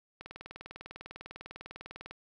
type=click train; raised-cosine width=0.3 ms; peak=-28 dBFS; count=39; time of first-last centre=0.21-2.11 s; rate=20 Hz; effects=none